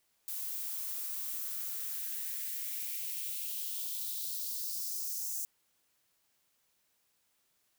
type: noise with high-pass filter sweep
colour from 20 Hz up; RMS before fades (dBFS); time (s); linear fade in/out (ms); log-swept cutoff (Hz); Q
violet; -38; 0.28-5.45; 0; 710 to 6600; 2.7
effects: white hiss -75 dBFS RMS until 7.78 s